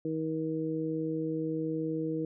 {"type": "harmonic tone", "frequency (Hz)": 158.9, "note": "D#3", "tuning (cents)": 37, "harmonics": [1, 2, 3], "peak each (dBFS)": [-37, -32, -35], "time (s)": [0.05, 2.25], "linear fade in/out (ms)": 2, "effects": []}